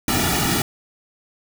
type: noise with comb filter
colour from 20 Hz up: pink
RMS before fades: -20 dBFS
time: 0.08-0.62 s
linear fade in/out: 2 ms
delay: 1.9 ms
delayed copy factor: -1
effects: none